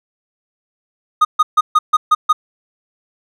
triangle tone bursts, 1239 Hz, D#6, 8 cents flat, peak -5 dBFS, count 7, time 1.21-2.33 s, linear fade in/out 10 ms, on 40 ms, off 140 ms, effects none

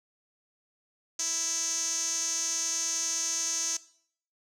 sawtooth tone with band-pass filter, 329.6 Hz, E4, in tune, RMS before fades -31 dBFS, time 1.19-3.77 s, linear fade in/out 5 ms, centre 6300 Hz, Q 8.7, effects noise-tail reverb RT60 0.6 s tail -18 dB re dry

